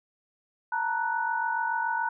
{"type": "tone cluster", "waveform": "sine", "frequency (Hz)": [900, 947, 1481], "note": ["A5", "A#5", "F#6"], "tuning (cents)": [39, 27, 1], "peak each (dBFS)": -30, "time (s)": [0.72, 2.09], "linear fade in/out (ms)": 5, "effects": []}